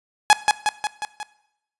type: tone with echo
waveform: sawtooth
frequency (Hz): 841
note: G#5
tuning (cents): +22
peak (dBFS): -5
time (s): 0.3-0.33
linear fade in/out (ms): 0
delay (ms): 180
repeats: 5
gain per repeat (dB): -4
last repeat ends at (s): 1.23
effects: noise-tail reverb RT60 0.8 s tail -18 dB re dry + resampled to 24000 Hz